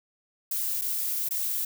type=noise with dropouts; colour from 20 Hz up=violet; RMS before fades=-29 dBFS; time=0.51-1.65 s; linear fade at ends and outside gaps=5 ms; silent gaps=0.814-0.818 / 1.289-1.308 s; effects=none